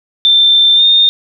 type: tone with pitch glide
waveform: sine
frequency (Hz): 3566 to 3647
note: A7 to A#7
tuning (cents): +22 to -39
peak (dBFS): -5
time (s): 0.25-1.09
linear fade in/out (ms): 0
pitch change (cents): +39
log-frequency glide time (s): 0.75-0.83
effects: none